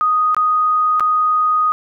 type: tone with dropouts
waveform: sine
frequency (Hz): 1244.5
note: D#6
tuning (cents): 0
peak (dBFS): -12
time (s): 0.01-1.72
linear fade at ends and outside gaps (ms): 0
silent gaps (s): 0.346-0.366 / 0.997-1.006
effects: none